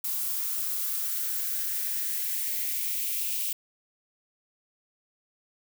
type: noise with high-pass filter sweep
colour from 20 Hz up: violet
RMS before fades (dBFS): -30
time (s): 0.04-3.53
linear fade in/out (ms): 5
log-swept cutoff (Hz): 980 to 2700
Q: 3.1
effects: none